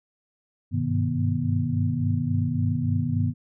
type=tone cluster; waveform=sine; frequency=98.6 / 102.2 / 126.6 / 155.9 / 242.5 Hz; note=G2 / G#2 / B2 / D#3 / B3; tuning=+11 / -27 / +43 / +4 / -31 cents; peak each=-28 dBFS; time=0.71-3.34 s; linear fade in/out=50 ms; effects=none